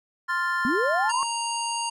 triangle chord, F major, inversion second, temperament equal, 1046.5 / 1396.9 / 1760 Hz, C6 / F6 / A6, 0 / 0 / 0 cents, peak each -26 dBFS, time 0.28-1.12 s, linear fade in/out 20 ms
sine linear sweep, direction up, 218.8 to 1108.7 Hz, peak -23 dBFS, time 0.65-1.23 s, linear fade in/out 0 ms
harmonic tone, 932.3 Hz, A#5, in tune, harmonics 1 / 3 / 5 / 7 / 9 / 10, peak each -28 / -33 / -35 / -36 / -38 / -38 dBFS, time 1.09-1.9 s, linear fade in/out 10 ms
effects none

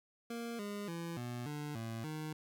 25% pulse tone with pitch steps, 233.7 / 204.7 / 168.4 / 121.6 / 148.2 / 113.5 / 154.8 Hz, A#3 / G#3 / E3 / B2 / D3 / A#2 / D#3, +5 / -25 / +37 / -26 / +16 / -46 / -9 cents, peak -36 dBFS, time 0.3-2.33 s, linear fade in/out 5 ms, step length 290 ms, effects none

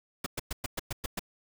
pink noise bursts, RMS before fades -33 dBFS, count 8, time 0.24-1.194 s, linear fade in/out 5 ms, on 23 ms, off 110 ms, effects none

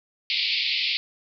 white band-pass noise, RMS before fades -25 dBFS, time 0.3-0.97 s, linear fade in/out 0 ms, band 2100 to 4800 Hz, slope 96 dB/octave, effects none

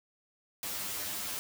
white noise with comb filter, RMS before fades -37 dBFS, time 0.63-1.39 s, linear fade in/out 0 ms, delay 10 ms, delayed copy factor +0.95, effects none

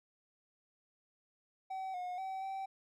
triangle tone with pitch steps, 762 / 722 / 765 / 773 Hz, G5 / F#5 / G5 / G5, -49 / -43 / -42 / -24 cents, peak -36 dBFS, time 1.7-2.66 s, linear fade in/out 10 ms, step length 240 ms, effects none

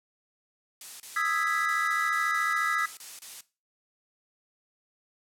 blue noise bursts, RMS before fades -39 dBFS, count 12, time 0.81-3.409 s, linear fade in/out 2 ms, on 190 ms, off 29 ms
triangle chord, E major seventh, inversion third, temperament equal, 1244.5 / 1318.5 / 1661.2 / 1975.5 Hz, D#6 / E6 / G#6 / B6, 0 / 0 / 0 / 0 cents, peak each -29 dBFS, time 1.16-2.86 s, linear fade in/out 5 ms
effects noise-tail reverb RT60 0.3 s tail -18 dB re dry + low-pass 10000 Hz 12 dB/octave

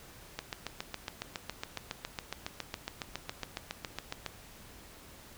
click train, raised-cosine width 0.2 ms, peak -18 dBFS, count 29, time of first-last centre 0.39-4.263 s, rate 7.23 Hz, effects pink hiss -53 dBFS RMS until 5.37 s

